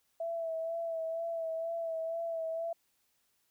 sine tone with vibrato, 659.3 Hz, E5, in tune, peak -33 dBFS, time 0.2-2.73 s, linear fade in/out 5 ms, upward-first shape sine, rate 2.1 Hz, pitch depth 31 cents each way, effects white hiss -75 dBFS RMS until 3.5 s

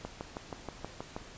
click train, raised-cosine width 1 ms, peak -23 dBFS, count 8, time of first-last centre 0.05-1.165 s, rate 6.28 Hz, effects pink hiss -50 dBFS RMS until 1.37 s + resampled to 16000 Hz

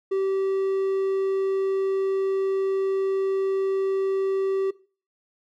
triangle tone, 386.6 Hz, G4, 24 cents flat, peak -19 dBFS, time 0.11-4.71 s, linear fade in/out 10 ms, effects noise-tail reverb RT60 0.4 s tail -20 dB re dry

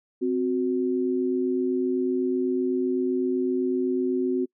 sine tone pair together, 259.7 / 367.6 Hz, C4 / F#4, -13 / -11 cents, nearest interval tritone, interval 602 cents, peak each -25 / -24 dBFS, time 0.21-4.46 s, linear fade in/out 20 ms, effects noise-tail reverb RT60 0.1 s tail -26 dB re dry

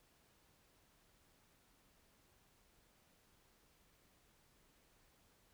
silence, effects pink hiss -72 dBFS RMS until 5.53 s

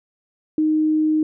sine tone, 310 Hz, D#4, 6 cents flat, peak -15 dBFS, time 0.58-1.23 s, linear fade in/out 2 ms, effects none

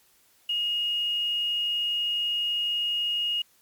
sine tone with quantisation, 2866 Hz, F7, 44 cents sharp, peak -24 dBFS, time 0.49-3.42 s, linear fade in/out 5 ms, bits 8, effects white hiss -62 dBFS RMS until 3.61 s + MP3 96 kbps

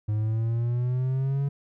triangle exponential sweep, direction up, 105.1 to 141.6 Hz, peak -21 dBFS, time 0.08-1.49 s, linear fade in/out 10 ms, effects none

